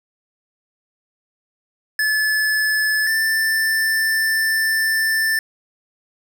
square tone pair in turn, 1727 / 1773.5 Hz, A6 / A6, -33 / +13 cents, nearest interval unison, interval 46 cents, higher second, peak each -17 / -17 dBFS, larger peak neither, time 1.99-3.07 / 3.07-5.39 s, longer second, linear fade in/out 2 ms, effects 8-bit

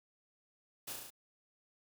white noise with echo, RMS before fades -43 dBFS, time 0.87-0.93 s, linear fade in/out 10 ms, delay 35 ms, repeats 5, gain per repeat -2 dB, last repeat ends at 1.105 s, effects none

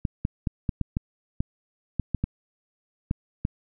clicks, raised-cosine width 5 ms, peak -12 dBFS, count 12, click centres 0.052 / 0.251 / 0.472 / 0.692 / 0.813 / 0.969 / 1.405 / 1.997 / 2.147 / 2.24 / 3.111 / 3.451 s, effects none

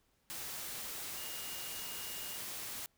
sine tone in noise, 2853 Hz, F7, 36 cents sharp, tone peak -50 dBFS, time 1.17-2.37 s, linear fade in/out 0 ms, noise white, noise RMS -43 dBFS, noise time 0.3-2.86 s, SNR -10 dB, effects pink hiss -75 dBFS RMS until 2.97 s

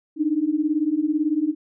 sine beating tone pair, 293.7 / 311.7 Hz, D4 / D#4, 0 / +3 cents, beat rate 18 Hz, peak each -23 / -21 dBFS, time 0.16-1.55 s, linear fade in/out 50 ms, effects none

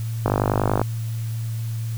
click train, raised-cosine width 1 ms, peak -5 dBFS, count 29, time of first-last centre 0.26-0.816 s, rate 50.4 Hz, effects added 113 Hz sine -24 dBFS peak until 1.97 s + white hiss -44 dBFS RMS until 1.97 s

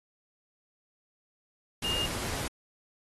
sine tone in noise, 2832 Hz, F7, 23 cents sharp, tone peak -29 dBFS, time 1.84-2.06 s, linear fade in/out 5 ms, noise pink, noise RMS -35 dBFS, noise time 1.82-2.48 s, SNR +3 dB, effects AAC 32 kbps

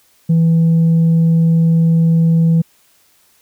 sine tone with tanh clipping, 164.7 Hz, E3, 1 cent flat, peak -9 dBFS, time 0.29-2.62 s, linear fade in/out 10 ms, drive 1 dB, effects white hiss -54 dBFS RMS until 3.41 s

